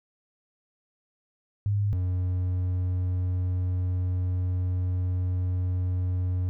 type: tone pair in turn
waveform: sine / triangle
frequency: 102 / 90.87 Hz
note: G#2 / F#2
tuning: -31 / -31 cents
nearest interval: major second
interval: 200 cents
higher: first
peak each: -22 dBFS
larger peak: neither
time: 1.66-1.93 / 1.93-6.49 s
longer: second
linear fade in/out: 0 ms
effects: none